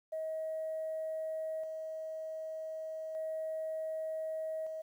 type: tone with tremolo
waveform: sine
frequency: 635 Hz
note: D#5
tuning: 35 cents sharp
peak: -34 dBFS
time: 0.12-4.82 s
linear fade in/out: 10 ms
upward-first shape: square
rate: 0.33 Hz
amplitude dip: 35%
effects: tanh soft clip ceiling -31 dBFS + 11-bit